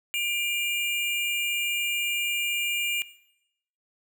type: tone pair together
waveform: square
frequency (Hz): 2387 / 2839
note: D7 / F7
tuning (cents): +28 / +28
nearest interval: minor third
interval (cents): 300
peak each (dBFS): -29 / -30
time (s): 0.14-3.02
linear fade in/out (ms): 0
effects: noise-tail reverb RT60 0.8 s tail -17 dB re dry